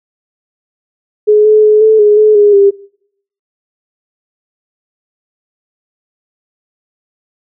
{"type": "tone with pitch steps", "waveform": "sine", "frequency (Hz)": [422.3, 428.7, 425.8, 437, 417.5, 427.8, 412.8, 399], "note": ["G#4", "A4", "G#4", "A4", "G#4", "A4", "G#4", "G4"], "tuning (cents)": [29, -45, 43, -12, 9, -49, -10, 31], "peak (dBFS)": -3, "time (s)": [1.27, 2.71], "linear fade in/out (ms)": 20, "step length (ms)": 180, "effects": ["noise-tail reverb RT60 0.7 s tail -23 dB re dry"]}